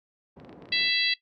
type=band-pass noise; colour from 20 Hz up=pink; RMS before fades=-48 dBFS; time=0.36-0.9 s; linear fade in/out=10 ms; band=170 to 590 Hz; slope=12 dB/octave
type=clicks; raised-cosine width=0.3 ms; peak=-35 dBFS; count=10; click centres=0.4 / 0.448 / 0.494 / 0.528 / 0.623 / 0.656 / 0.689 / 0.72 / 0.769 / 0.8 s
type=harmonic tone; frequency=664 Hz; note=E5; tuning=12 cents sharp; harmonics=3 / 4 / 5 / 6 / 7; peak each=-29 / -29 / -29 / -29 / -29 dBFS; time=0.72-1.14 s; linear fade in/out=5 ms
effects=noise-tail reverb RT60 0.1 s tail -17 dB re dry